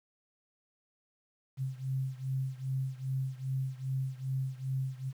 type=beating tone pair; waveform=sine; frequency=131.6 / 134.1 Hz; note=C3 / C3; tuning=+10 / +43 cents; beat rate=2.5 Hz; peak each=-34 / -36 dBFS; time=1.57-5.13 s; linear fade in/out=50 ms; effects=10-bit